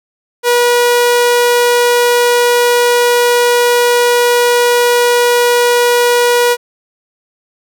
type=tone; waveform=sawtooth; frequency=483.3 Hz; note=B4; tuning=38 cents flat; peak=-4 dBFS; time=0.43-6.57 s; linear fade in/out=50 ms; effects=none